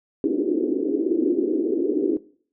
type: band-pass noise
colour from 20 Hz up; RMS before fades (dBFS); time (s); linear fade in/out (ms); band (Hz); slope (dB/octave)
white; -22; 0.24-2.17; 2; 290 to 380; 48
effects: noise-tail reverb RT60 0.5 s tail -19 dB re dry